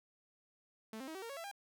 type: tone with pitch steps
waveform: sawtooth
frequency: 220 / 264.7 / 318.4 / 383 / 460.8 / 554.4 / 666.9 / 802.3 Hz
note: A3 / C4 / D#4 / G4 / A#4 / C#5 / E5 / G5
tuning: 0 / +20 / +40 / -40 / -20 / 0 / +20 / +40 cents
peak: -40 dBFS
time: 0.93-1.514 s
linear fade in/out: 2 ms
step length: 73 ms
effects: none